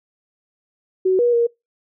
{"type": "tone with pitch steps", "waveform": "sine", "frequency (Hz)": [374.4, 481.2, 469.9], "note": ["F#4", "B4", "A#4"], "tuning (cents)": [20, -45, 14], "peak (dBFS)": -13, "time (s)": [1.05, 1.47], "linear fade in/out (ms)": 10, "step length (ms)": 140, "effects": ["noise-tail reverb RT60 0.2 s tail -25 dB re dry"]}